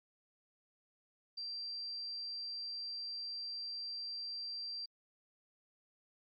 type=tone; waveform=sine; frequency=4711 Hz; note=D8; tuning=5 cents sharp; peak=-40 dBFS; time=1.37-4.86 s; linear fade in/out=10 ms; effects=AAC 48 kbps